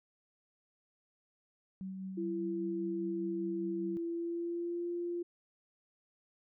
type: tone with tremolo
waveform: sine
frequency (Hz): 190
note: F#3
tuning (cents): +46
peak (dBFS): -38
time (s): 1.81-3.97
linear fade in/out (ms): 0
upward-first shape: sine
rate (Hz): 5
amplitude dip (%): 25
type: tone with pitch glide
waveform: sine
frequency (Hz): 336.6 to 346.9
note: E4 to F4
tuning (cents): +36 to -12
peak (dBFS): -34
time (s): 2.17-5.23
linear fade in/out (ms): 10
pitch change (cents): +52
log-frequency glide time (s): 4.02-4.89
effects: none